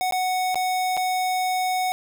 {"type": "tone with dropouts", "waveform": "square", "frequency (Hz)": 740, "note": "F#5", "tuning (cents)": 0, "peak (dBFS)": -22, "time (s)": [0.01, 1.92], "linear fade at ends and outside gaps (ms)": 0, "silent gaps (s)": [[0.11, 0.123], [0.545, 0.556], [0.968, 0.974]], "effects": []}